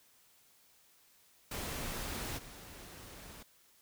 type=noise with level steps; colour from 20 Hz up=pink; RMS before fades=-40 / -51 dBFS; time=1.51-3.43 s; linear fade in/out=5 ms; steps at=2.37 s; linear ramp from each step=20 ms; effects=white hiss -66 dBFS RMS until 3.81 s